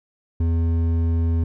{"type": "tone with hard clipping", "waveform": "triangle", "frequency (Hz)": 83.1, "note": "E2", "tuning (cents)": 15, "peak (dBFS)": -19, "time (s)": [0.4, 1.44], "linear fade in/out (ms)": 5, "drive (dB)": 12, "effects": []}